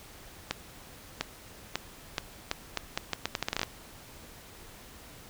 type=accelerating click train; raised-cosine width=0.2 ms; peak=-11 dBFS; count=17; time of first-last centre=0.51-3.632 s; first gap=700 ms; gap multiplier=0.78; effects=pink hiss -50 dBFS RMS until 5.29 s